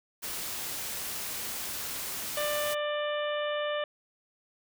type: noise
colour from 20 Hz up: white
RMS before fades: -36 dBFS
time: 0.22-2.75 s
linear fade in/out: 20 ms
type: harmonic tone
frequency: 593 Hz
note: D5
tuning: 17 cents sharp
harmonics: 1 / 2 / 3 / 4 / 5 / 6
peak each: -30 / -37 / -38 / -44 / -40 / -44 dBFS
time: 2.37-3.84 s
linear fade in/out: 2 ms
effects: none